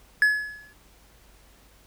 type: tone with exponential decay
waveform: triangle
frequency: 1700 Hz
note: G#6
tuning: 40 cents sharp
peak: -12 dBFS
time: 0.22-0.73 s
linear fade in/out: 1 ms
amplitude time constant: 110 ms
effects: added 50 Hz sine -57 dBFS peak until 1.86 s + pink hiss -57 dBFS RMS until 1.86 s